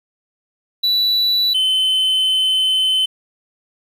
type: tone pair in turn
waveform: triangle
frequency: 3951 / 3056 Hz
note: B7 / G7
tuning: 0 / -45 cents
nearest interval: major third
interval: 445 cents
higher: first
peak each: -12 dBFS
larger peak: neither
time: 0.83-1.54 / 1.54-3.06 s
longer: second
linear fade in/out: 10 ms
effects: 8-bit